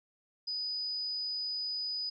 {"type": "tone", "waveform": "sine", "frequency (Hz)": 4975, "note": "D#8", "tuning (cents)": -1, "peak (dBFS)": -33, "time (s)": [0.47, 2.1], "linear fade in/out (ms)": 10, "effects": []}